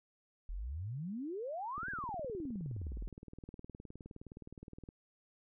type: exponential two-way sweep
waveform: sine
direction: up then down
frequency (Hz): 38.2 to 1676 to 38.2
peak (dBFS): -38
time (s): 0.49-3.08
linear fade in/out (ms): 0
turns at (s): 1.9
type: click train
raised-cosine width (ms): 3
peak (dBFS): -36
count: 61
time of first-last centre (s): 1.78-4.889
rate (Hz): 19.3
effects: none